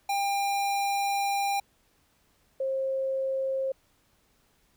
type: tone pair in turn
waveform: square / sine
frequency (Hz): 799 / 533.3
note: G5 / C5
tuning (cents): +33 / +33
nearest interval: perfect fifth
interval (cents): 700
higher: first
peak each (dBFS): -26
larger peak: neither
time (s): 0.09-1.6 / 2.6-3.72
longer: first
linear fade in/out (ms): 5
effects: pink hiss -67 dBFS RMS until 4.76 s